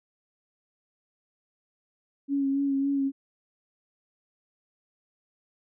sine tone with vibrato, 276.5 Hz, C#4, 4 cents flat, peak -23 dBFS, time 2.28-3.12 s, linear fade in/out 50 ms, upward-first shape sine, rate 3.6 Hz, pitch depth 26 cents each way, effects none

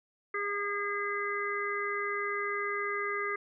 harmonic tone, 407.3 Hz, G#4, 34 cents flat, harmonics 1 / 3 / 4 / 5, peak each -36 / -35 / -39 / -35 dBFS, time 0.34-3.36 s, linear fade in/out 5 ms, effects none

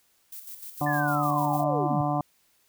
violet noise with tremolo, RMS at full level -40 dBFS, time 0.32-1.64 s, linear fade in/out 5 ms, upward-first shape square, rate 6.6 Hz, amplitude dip 55%
harmonic tone, 146.83 Hz, D3, in tune, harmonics 1 / 2 / 4 / 5 / 6 / 7 / 8, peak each -29 / -30 / -34 / -28 / -38 / -33 / -38 dBFS, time 0.81-2.21 s, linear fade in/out 2 ms
sine linear sweep, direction down, 1772 to 102.4 Hz, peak -28 dBFS, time 0.86-2.02 s, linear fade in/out 10 ms
effects white hiss -66 dBFS RMS until 2.68 s

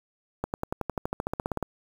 accelerating click train, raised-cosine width 1 ms, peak -14 dBFS, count 17, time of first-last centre 0.44-1.627 s, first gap 99 ms, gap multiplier 0.96, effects 7-bit

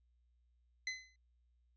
sawtooth tone with exponential decay, 2036 Hz, C7, 48 cents flat, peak -31 dBFS, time 0.87-1.16 s, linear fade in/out 2 ms, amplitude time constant 62 ms, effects added 60 Hz sine -70 dBFS peak until 1.76 s + resampled to 16000 Hz

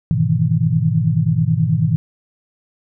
sine chord, E major seventh, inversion first, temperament equal, 103.83 / 123.47 / 155.56 / 164.81 Hz, G#2 / B2 / D#3 / E3, 0 / 0 / 0 / 0 cents, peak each -21 / -19 / -18 / -18 dBFS, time 0.11-1.96 s, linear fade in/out 0 ms, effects none

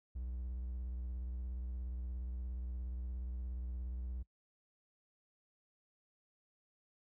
triangle tone with vibrato, 61.74 Hz, B1, in tune, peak -37 dBFS, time 0.15-4.23 s, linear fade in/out 10 ms, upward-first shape triangle, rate 17 Hz, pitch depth 100 cents each way, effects noise-tail reverb RT60 0.1 s tail -22 dB re dry

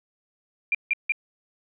sine tone bursts, 2385 Hz, D7, 26 cents sharp, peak -19 dBFS, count 3, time 0.72-1.121 s, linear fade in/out 2 ms, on 27 ms, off 160 ms, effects none

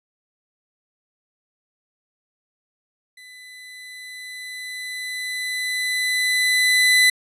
30% pulse tone with level ramp, 2002 Hz, B6, 23 cents sharp, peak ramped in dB -39 to -9 dBFS, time 3.17-7.1 s, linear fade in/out 5 ms, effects resampled to 32000 Hz

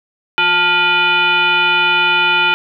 sine tone with frequency modulation, 1933 Hz, B6, 38 cents flat, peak -10 dBFS, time 0.38-2.54 s, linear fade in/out 0 ms, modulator 525 Hz, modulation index 2.2, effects none

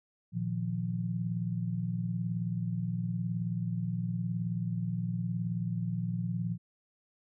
sine chord, Bb suspended fourth, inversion none, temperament equal, 116.54 / 155.56 / 174.61 Hz, Bb2 / Eb3 / F3, 0 / 0 / 0 cents, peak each -34 / -39 / -33 dBFS, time 0.32-6.58 s, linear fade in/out 50 ms, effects none

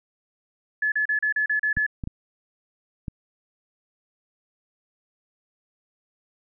sine tone bursts, 1716 Hz, A6, 44 cents flat, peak -20 dBFS, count 8, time 0.82-1.865 s, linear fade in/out 5 ms, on 100 ms, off 35 ms
clicks, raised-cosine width 5 ms, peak -18 dBFS, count 4, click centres 1.771 / 2.038 / 2.074 / 3.082 s
effects none

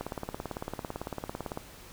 click train, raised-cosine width 1 ms, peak -20 dBFS, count 29, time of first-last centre 0.01-1.574 s, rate 17.9 Hz, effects pink hiss -50 dBFS RMS until 1.92 s

